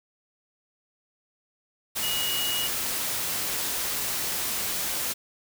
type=tone in noise; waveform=sine; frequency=2897 Hz; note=F#7; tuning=37 cents flat; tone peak=-28 dBFS; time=2.02-2.68 s; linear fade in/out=20 ms; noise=white; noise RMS=-29 dBFS; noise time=1.95-5.14 s; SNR=-2 dB; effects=none